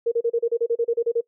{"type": "tone bursts", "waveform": "sine", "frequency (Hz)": 466.2, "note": "A#4", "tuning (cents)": 0, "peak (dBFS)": -17, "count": 13, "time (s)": [0.06, 1.21], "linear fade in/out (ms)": 10, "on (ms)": 58, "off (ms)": 33, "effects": ["noise-tail reverb RT60 0.1 s tail -22 dB re dry"]}